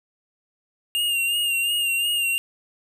square tone with vibrato, 2805 Hz, F7, 7 cents sharp, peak -21 dBFS, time 0.95-2.38 s, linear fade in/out 0 ms, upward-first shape sine, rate 2.8 Hz, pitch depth 41 cents each way, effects none

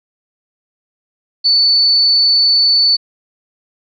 sine tone, 4485 Hz, C#8, 19 cents sharp, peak -8 dBFS, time 1.44-2.97 s, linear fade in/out 20 ms, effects none

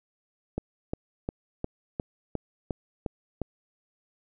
click train, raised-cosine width 2 ms, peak -16 dBFS, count 9, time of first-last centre 0.58-3.417 s, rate 2.82 Hz, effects none

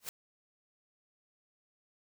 white noise with exponential growth, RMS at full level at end -35 dBFS, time 0-0.09 s, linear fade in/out 1 ms, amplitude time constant 18 ms, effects none

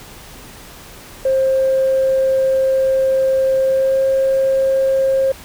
sine tone with pitch glide, 530 to 534.6 Hz, C5 to C5, +22 to +37 cents, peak -11 dBFS, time 1.25-5.32 s, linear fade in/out 5 ms, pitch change +15 cents, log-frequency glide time 3.69-4.01 s, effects tanh soft clip ceiling -8 dBFS + pink hiss -38 dBFS RMS until 5.44 s

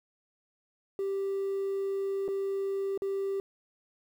triangle tone with dropouts, 392 Hz, G4, in tune, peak -26 dBFS, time 0.99-3.4 s, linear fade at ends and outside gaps 1 ms, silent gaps 2.28-2.286 / 2.976-3.02 s, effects tanh soft clip ceiling -24 dBFS + 10-bit

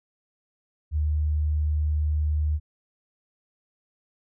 sine tone, 75.8 Hz, D#2, 45 cents flat, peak -21 dBFS, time 0.91-2.6 s, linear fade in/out 50 ms, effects none

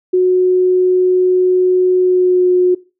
sine tone with pitch glide, 366.6 to 362.2 Hz, F#4 to F#4, -16 to -37 cents, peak -8 dBFS, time 0.13-2.75 s, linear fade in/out 10 ms, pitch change -21 cents, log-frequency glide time 1.99-2.5 s, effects noise-tail reverb RT60 0.3 s tail -20 dB re dry

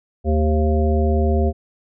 harmonic tone with a mistuned harmonic, 76.3 Hz, D#2, 33 cents flat, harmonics 1 / 3 / 5 / 7 / 9, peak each -16 / -23 / -23 / -27 / -26 dBFS, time 0.24-1.53 s, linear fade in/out 50 ms, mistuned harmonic 5, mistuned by +45 cents, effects none

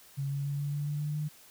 sine tone with pitch steps, 138.59 / 140.28 / 141.99 / 143.73 / 145.48 / 147.26 / 149.05 / 150.87 Hz, C#3 / C#3 / C#3 / D3 / D3 / D3 / D3 / D3, 0 / +21 / +42 / -37 / -16 / +5 / +26 / +47 cents, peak -30 dBFS, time 0.17-1.29 s, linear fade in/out 20 ms, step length 140 ms, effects white hiss -56 dBFS RMS until 1.5 s

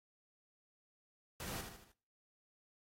pink noise with echo, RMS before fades -45 dBFS, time 1.4-1.61 s, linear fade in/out 0 ms, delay 77 ms, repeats 4, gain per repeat -6 dB, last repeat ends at 1.918 s, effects noise-tail reverb RT60 0.5 s tail -22 dB re dry + AAC 48 kbps

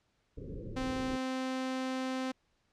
pink low-pass noise, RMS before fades -42 dBFS, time 0.37-1.17 s, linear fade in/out 10 ms, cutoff 530 Hz, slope 96 dB/octave
sawtooth tone, 260 Hz, C4, 11 cents flat, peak -29 dBFS, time 0.76-2.32 s, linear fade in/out 10 ms
effects pink hiss -75 dBFS RMS until 2.72 s + low-pass 6000 Hz 12 dB/octave

